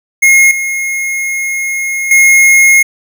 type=tone with level steps; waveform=square; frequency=2152 Hz; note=C7; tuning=48 cents sharp; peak=-4 / -14 / -4 dBFS; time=0.22-2.83 s; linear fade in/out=10 ms; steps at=0.51 / 2.11 s; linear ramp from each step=2 ms; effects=none